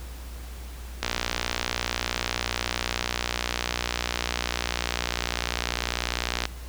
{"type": "click train", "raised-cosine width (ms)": 0.2, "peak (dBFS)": -7, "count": 327, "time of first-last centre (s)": [1.03, 6.454], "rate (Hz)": 60.1, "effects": ["added 60 Hz sine -36 dBFS peak until 6.68 s", "pink hiss -46 dBFS RMS until 6.68 s"]}